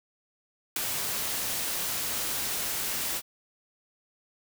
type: noise with ADSR envelope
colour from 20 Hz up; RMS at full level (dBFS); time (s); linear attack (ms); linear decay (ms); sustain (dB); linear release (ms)
white; -27; 0.76-3.22; 4; 10; -4; 50
effects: none